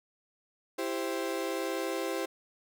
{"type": "chord", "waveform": "35% pulse", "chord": "C major", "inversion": "first", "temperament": "equal with one note detuned", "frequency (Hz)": [331.3, 392, 523.3], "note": ["E4", "G4", "C5"], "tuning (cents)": [9, 0, 0], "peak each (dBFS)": -34, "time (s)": [0.78, 2.26], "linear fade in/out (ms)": 10, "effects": []}